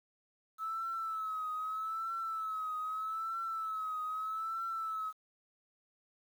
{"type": "tone with vibrato", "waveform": "sine", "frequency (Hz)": 1300, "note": "E6", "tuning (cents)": -24, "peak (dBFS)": -34, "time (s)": [0.58, 5.13], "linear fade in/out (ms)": 50, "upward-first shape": "triangle", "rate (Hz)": 0.8, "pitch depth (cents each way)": 69, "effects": ["tanh soft clip ceiling -30 dBFS", "10-bit"]}